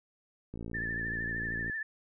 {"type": "click train", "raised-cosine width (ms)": 3, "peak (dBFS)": -28, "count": 67, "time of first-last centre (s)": [0.54, 1.698], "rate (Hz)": 57}
{"type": "tone with vibrato", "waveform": "sine", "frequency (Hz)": 1760, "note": "A6", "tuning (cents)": 0, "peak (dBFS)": -33, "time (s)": [0.74, 1.83], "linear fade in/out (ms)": 5, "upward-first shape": "triangle", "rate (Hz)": 13, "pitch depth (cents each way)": 59}
{"effects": []}